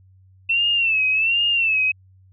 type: tone with vibrato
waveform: sine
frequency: 2678 Hz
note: E7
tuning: 27 cents sharp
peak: -16 dBFS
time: 0.49-1.92 s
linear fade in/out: 10 ms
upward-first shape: sine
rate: 1.3 Hz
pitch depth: 100 cents each way
effects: added 94 Hz sine -49 dBFS peak until 2.32 s